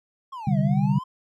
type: exponential two-way sweep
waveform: triangle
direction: down then up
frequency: 1108.7 to 615 to 1057 Hz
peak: -31 dBFS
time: 0.32-1.04 s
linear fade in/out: 10 ms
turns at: 0.59 s
type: chord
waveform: sine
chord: C suspended second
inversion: none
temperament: equal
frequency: 130.81 / 146.83 / 196 Hz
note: C3 / D3 / G3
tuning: 0 / 0 / 0 cents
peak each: -25 / -22 / -22 dBFS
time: 0.47-0.99 s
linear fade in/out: 5 ms
effects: none